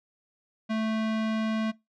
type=tone with low-pass filter; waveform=square; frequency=220 Hz; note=A3; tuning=in tune; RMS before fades=-28 dBFS; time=0.69-1.72 s; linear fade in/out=20 ms; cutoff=3500 Hz; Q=0.88; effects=noise-tail reverb RT60 0.2 s tail -22 dB re dry